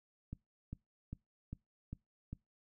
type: click train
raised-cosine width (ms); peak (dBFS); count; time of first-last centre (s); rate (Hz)
5; -30; 6; 0.33-2.33; 2.5
effects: noise-tail reverb RT60 0.2 s tail -23 dB re dry